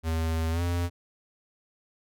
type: tone with pitch glide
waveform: square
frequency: 81.1 to 86.92 Hz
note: E2 to F2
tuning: -28 to -8 cents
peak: -26 dBFS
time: 0.03-0.9 s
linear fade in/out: 50 ms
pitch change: +120 cents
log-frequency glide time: 0.51-0.62 s
effects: none

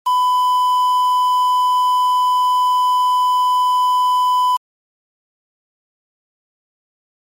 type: tone with quantisation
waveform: triangle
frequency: 999 Hz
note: B5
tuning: 20 cents sharp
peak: -10 dBFS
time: 0.06-4.57 s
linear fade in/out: 10 ms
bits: 5
effects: MP3 64 kbps

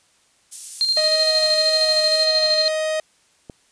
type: high-pass noise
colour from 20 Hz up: white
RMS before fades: -30 dBFS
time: 0.51-2.26 s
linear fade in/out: 20 ms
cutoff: 8200 Hz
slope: 12 dB/octave
type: tone with tremolo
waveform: sine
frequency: 4186 Hz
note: C8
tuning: in tune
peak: -15 dBFS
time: 0.81-2.68 s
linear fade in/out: 0 ms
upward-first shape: square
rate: 13 Hz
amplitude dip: 45%
type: tone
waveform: 45% pulse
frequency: 626 Hz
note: D#5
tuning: 10 cents sharp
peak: -20 dBFS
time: 0.97-3 s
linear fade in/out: 2 ms
type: click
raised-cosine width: 2 ms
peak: -21 dBFS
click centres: 3.498 s
effects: white hiss -59 dBFS RMS until 3.71 s + resampled to 22050 Hz

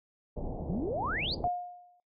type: low-pass noise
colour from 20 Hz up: pink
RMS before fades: -37 dBFS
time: 0.36-1.48 s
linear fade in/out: 10 ms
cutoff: 790 Hz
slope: 48 dB/octave
type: exponential sweep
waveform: sine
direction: up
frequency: 149.3 to 4928 Hz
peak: -30 dBFS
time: 0.69-1.35 s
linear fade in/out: 10 ms
type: tone with exponential decay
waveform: sine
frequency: 712 Hz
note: F5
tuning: 33 cents sharp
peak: -24 dBFS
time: 1.44-2 s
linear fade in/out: 1 ms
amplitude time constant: 120 ms
effects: noise-tail reverb RT60 0.2 s tail -23 dB re dry + MP3 32 kbps

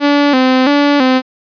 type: tone with vibrato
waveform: sawtooth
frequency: 272.6 Hz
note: C#4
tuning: 29 cents flat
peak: -4 dBFS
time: 0-1.22 s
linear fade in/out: 50 ms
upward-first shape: square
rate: 1.5 Hz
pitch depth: 95 cents each way
effects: resampled to 11025 Hz

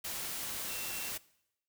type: tone in noise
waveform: sine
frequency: 2705 Hz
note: E7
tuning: 44 cents sharp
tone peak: -46 dBFS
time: 0.69-1.11 s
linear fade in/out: 10 ms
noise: white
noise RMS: -39 dBFS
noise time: 0.04-1.18 s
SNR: -10 dB
effects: noise-tail reverb RT60 0.8 s tail -21 dB re dry

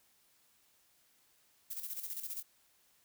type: noise with tremolo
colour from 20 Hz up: violet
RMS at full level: -40 dBFS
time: 1.7-2.43 s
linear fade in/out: 10 ms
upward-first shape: square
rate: 15 Hz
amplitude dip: 60%
effects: white hiss -70 dBFS RMS until 3.04 s

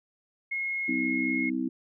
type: tone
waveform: sine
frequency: 2161 Hz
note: C#7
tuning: 45 cents flat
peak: -28 dBFS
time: 0.51-1.5 s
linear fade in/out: 10 ms
type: harmonic tone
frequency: 64.2 Hz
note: C2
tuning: 32 cents flat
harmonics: 3 / 4 / 5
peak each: -37 / -29 / -31 dBFS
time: 0.88-1.69 s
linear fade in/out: 10 ms
effects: none

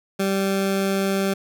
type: tone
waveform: 20% pulse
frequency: 194.8 Hz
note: G3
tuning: 11 cents flat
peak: -15 dBFS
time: 0.19-1.34 s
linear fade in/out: 10 ms
effects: none

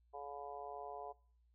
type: harmonic tone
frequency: 142.4 Hz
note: C#3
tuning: 47 cents sharp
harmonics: 3 / 4 / 5 / 6 / 7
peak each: -51 / -54 / -48 / -54 / -53 dBFS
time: 0.13-1.13 s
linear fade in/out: 20 ms
effects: noise-tail reverb RT60 0.6 s tail -25 dB re dry + added 59 Hz sine -69 dBFS peak until 1.54 s

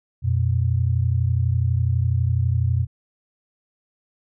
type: tone pair together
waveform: sine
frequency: 88.92 / 121 Hz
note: F2 / B2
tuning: +32 / -35 cents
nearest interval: perfect fourth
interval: 533 cents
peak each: -20 dBFS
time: 0.22-2.87 s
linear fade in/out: 50 ms
effects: none

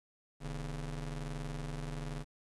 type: ring-modulated tone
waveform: 35% pulse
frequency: 92.1 Hz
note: F#2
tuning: 7 cents flat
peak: -33 dBFS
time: 0.4-2.25 s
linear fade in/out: 50 ms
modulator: 56.6 Hz
effects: resampled to 24000 Hz + 10-bit

